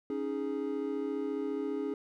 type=chord; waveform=triangle; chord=C# suspended second; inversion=none; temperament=just; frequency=277.2 / 311.8 / 415.8 Hz; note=C#4 / D#4 / G#4; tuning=0 / +4 / +2 cents; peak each=-34 / -36 / -33 dBFS; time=0.1-1.94 s; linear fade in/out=2 ms; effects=none